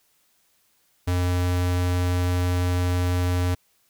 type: tone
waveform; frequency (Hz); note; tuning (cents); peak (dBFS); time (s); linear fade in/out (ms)
square; 89.4; F2; +41; -21; 1.07-3.55; 10
effects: white hiss -65 dBFS RMS until 3.89 s